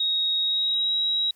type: tone with pitch glide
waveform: sine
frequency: 3770 to 3847 Hz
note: A#7 to B7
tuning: +19 to -46 cents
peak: -21 dBFS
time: 0-1.31 s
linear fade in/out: 5 ms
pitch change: +35 cents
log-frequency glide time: 0.39-0.94 s
effects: white hiss -63 dBFS RMS until 1.35 s